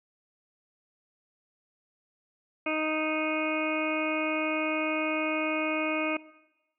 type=harmonic tone; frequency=311.1 Hz; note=D#4; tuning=in tune; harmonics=1 / 2 / 3 / 4 / 5 / 7 / 8 / 9; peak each=-32 / -32 / -40 / -36 / -43 / -35 / -33 / -43 dBFS; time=2.66-6.17 s; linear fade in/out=5 ms; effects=noise-tail reverb RT60 1.0 s tail -19 dB re dry